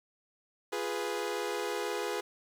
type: chord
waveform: sawtooth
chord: F diminished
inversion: none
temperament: equal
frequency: 349.2 / 415.3 / 493.9 Hz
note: F4 / Ab4 / Cb5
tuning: 0 / 0 / 0 cents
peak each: -35 / -31 / -33 dBFS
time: 0.72-2.21 s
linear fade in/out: 10 ms
effects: low-pass 10000 Hz 12 dB/octave + 9-bit